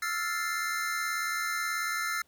square chord, F major seventh, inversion third, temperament equal, 1318.5 / 1396.9 / 1760 / 2093 Hz, E6 / F6 / A6 / C7, 0 / 0 / 0 / 0 cents, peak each -36 / -36 / -36 / -36 dBFS, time 0.02-2.22 s, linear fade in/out 5 ms, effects pink hiss -67 dBFS RMS until 2.27 s

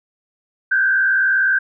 sine tone with frequency modulation, 1558 Hz, G6, 11 cents flat, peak -13 dBFS, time 0.71-1.59 s, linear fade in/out 10 ms, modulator 59.7 Hz, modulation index 1, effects none

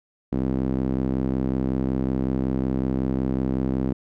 sawtooth tone with band-pass filter, 65.4 Hz, C2, in tune, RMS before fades -24 dBFS, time 0.32-3.93 s, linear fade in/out 5 ms, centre 260 Hz, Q 1.7, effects none

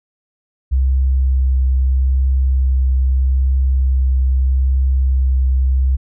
sine tone with vibrato, 65.41 Hz, C2, in tune, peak -11 dBFS, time 0.71-5.97 s, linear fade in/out 20 ms, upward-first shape triangle, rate 0.79 Hz, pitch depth 14 cents each way, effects none

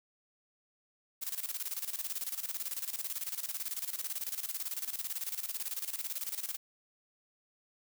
blue noise with tremolo, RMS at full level -36 dBFS, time 1.21-6.57 s, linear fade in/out 20 ms, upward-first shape square, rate 18 Hz, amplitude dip 75%, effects none

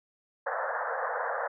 pink band-pass noise, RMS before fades -32 dBFS, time 0.46-1.48 s, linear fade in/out 10 ms, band 480 to 1800 Hz, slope 96 dB/octave, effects none

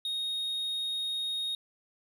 triangle tone, 3729 Hz, A#7, in tune, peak -29 dBFS, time 0.05-1.55 s, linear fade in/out 2 ms, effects none

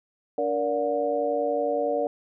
harmonic tone with a mistuned harmonic, 144.5 Hz, D3, 28 cents flat, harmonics 2 / 3 / 4 / 5, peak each -33 / -27 / -26 / -30 dBFS, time 0.38-2.07 s, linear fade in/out 2 ms, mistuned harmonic 3, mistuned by +130 cents, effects none

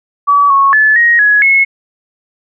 sine tone with pitch steps, 1143 / 1102 / 1731 / 1880 / 1680 / 2181 Hz, D6 / C#6 / A6 / A#6 / G#6 / C#7, -47 / -11 / -29 / +14 / +19 / -29 cents, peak -5 dBFS, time 0.27-1.65 s, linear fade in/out 20 ms, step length 230 ms, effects none

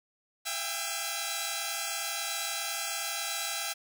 5% pulse tone cluster, 677 / 784 / 814 / 1307 Hz, E5 / G5 / G#5 / E6, +46 / 0 / -35 / -15 cents, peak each -26 dBFS, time 0.45-3.74 s, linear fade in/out 20 ms, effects none

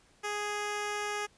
10% pulse tone, 415.1 Hz, G#4, 1 cent flat, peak -24 dBFS, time 0.23-1.27 s, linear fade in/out 20 ms, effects pink hiss -64 dBFS RMS until 1.37 s + resampled to 22050 Hz

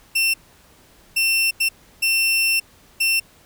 sawtooth tone bursts at uneven times, 2700 Hz, E7, 41 cents sharp, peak -13 dBFS, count 5, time 0.15-0.34 / 1.16-1.51 / 1.6-1.69 / 2.02-2.6 / 3-3.2 s, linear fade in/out 10 ms, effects pink hiss -52 dBFS RMS until 3.45 s

